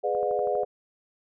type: chord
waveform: sine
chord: G# diminished seventh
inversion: none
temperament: just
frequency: 415.3 / 498.4 / 598 / 717.6 Hz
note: G#4 / B4 / D5 / F5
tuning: 0 / +16 / +31 / +47 cents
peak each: -29 dBFS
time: 0.03-0.65 s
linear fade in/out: 20 ms
type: click train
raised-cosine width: 1 ms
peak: -30 dBFS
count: 7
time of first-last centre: 0.15-0.634 s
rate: 12.4 Hz
effects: none